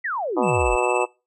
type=exponential sweep; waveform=sine; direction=down; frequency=2051 to 35.21 Hz; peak=-23 dBFS; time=0.04-0.76 s; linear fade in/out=10 ms
type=harmonic tone; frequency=123.2 Hz; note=B2; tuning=4 cents flat; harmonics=3 / 4 / 5 / 6 / 7 / 8 / 9 / 10; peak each=-24 / -24 / -27 / -28 / -27 / -28 / -32 / -33 dBFS; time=0.36-1.06 s; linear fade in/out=20 ms
type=tone with tremolo; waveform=square; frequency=2637 Hz; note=E7; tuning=in tune; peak=-25 dBFS; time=0.42-1.07 s; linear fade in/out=50 ms; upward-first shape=triangle; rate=17 Hz; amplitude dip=65%
effects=noise-tail reverb RT60 0.3 s tail -25 dB re dry + resampled to 24000 Hz